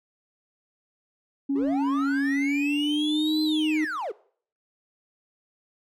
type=tone with pitch glide; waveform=sine; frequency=277.2 to 309.4 Hz; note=C#4 to D#4; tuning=0 to -10 cents; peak=-21 dBFS; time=1.49-3.85 s; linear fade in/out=10 ms; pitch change=+190 cents; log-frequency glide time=2.35-3.28 s
type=linear two-way sweep; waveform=triangle; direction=up then down; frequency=350 to 4118 to 350 Hz; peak=-26 dBFS; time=1.55-4.12 s; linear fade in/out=10 ms; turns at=3.43 s
effects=noise-tail reverb RT60 0.5 s tail -20 dB re dry + tanh soft clip ceiling -17 dBFS